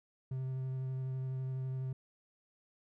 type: tone with vibrato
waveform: triangle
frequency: 130.81 Hz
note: C3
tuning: in tune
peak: -33 dBFS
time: 0.31-1.93 s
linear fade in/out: 5 ms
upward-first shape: sine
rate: 12 Hz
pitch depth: 12 cents each way
effects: none